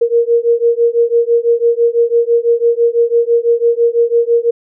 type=beating tone pair; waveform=sine; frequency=465.9 / 471.9 Hz; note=A#4 / A#4; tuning=-1 / +21 cents; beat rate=6 Hz; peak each=-12 dBFS; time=0.01-4.51 s; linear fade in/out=10 ms; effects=none